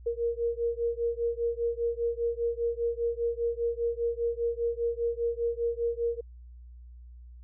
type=beating tone pair; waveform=sine; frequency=466.2 / 471.2 Hz; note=A#4 / A#4; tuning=0 / +19 cents; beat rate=5 Hz; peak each=-30 dBFS; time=0.06-6.21 s; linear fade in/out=10 ms; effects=added 60 Hz sine -45 dBFS peak until 7.43 s